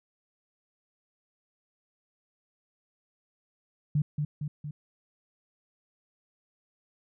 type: tone with echo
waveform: sine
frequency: 148.3 Hz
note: D3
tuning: 17 cents sharp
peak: -22 dBFS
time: 3.95-4.02 s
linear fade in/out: 5 ms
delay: 230 ms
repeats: 3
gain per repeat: -4 dB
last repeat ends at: 4.71 s
effects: none